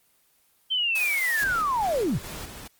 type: linear sweep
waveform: sine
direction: down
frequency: 3136 to 85 Hz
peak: -22 dBFS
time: 0.7-2.19 s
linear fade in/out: 20 ms
type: high-pass noise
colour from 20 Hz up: white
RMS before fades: -33 dBFS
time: 0.95-1.44 s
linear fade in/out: 5 ms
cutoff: 550 Hz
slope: 12 dB/octave
type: noise with tremolo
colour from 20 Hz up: pink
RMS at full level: -37 dBFS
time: 1.41-2.68 s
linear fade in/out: 20 ms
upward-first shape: square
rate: 2.4 Hz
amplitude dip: 40%
effects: white hiss -64 dBFS RMS until 2.79 s + Opus 24 kbps